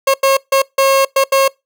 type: tone bursts at uneven times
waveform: 30% pulse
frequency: 542 Hz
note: C#5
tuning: 39 cents flat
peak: -6 dBFS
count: 6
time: 0.07-0.14 / 0.23-0.37 / 0.52-0.62 / 0.78-1.05 / 1.16-1.24 / 1.32-1.48 s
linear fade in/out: 5 ms
effects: noise-tail reverb RT60 0.2 s tail -24 dB re dry